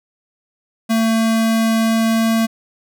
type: tone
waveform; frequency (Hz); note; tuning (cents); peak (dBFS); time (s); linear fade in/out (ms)
square; 224.9; A3; +38; -14; 0.89-2.47; 20
effects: none